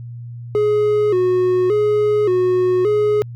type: tone with vibrato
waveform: triangle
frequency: 392 Hz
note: G4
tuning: in tune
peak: -11 dBFS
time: 0.55-3.22 s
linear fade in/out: 0 ms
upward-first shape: square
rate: 0.87 Hz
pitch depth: 120 cents each way
effects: added 119 Hz sine -29 dBFS peak until 3.35 s